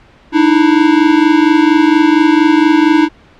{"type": "tone pair together", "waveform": "square", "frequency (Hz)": [299.8, 324.1], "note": ["D4", "E4"], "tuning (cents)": [36, -29], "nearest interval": "minor second", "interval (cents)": 135, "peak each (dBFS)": -10, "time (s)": [0.32, 3.09], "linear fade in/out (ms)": 50, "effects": ["pink hiss -44 dBFS RMS until 3.39 s", "low-pass 3000 Hz 12 dB/octave"]}